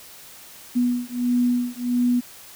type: beating tone pair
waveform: sine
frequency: 243.9 / 245.4 Hz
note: B3 / B3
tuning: -21 / -11 cents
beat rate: 1.5 Hz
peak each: -22 dBFS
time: 0.75-2.21 s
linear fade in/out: 20 ms
effects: white hiss -44 dBFS RMS until 2.55 s